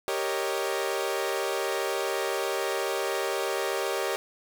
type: chord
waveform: sawtooth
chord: Eb dominant seventh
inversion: first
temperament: equal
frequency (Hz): 392 / 466.2 / 554.4 / 622.3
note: G4 / Bb4 / Db5 / Eb5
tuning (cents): 0 / 0 / 0 / 0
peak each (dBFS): -27 / -29 / -29 / -31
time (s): 0.08-4.16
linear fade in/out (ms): 0
effects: none